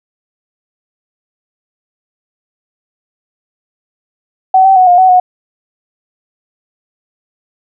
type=tone with pitch steps; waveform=sine; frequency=756 / 771 / 740 / 711 / 749 / 730 Hz; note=F#5 / G5 / F#5 / F5 / F#5 / F#5; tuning=+37 / -29 / 0 / +31 / +21 / -24 cents; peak=-3 dBFS; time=4.54-5.2 s; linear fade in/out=5 ms; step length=110 ms; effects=none